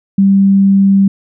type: tone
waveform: sine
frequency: 196 Hz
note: G3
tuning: in tune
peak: -5 dBFS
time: 0.18-1.08 s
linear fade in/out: 5 ms
effects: none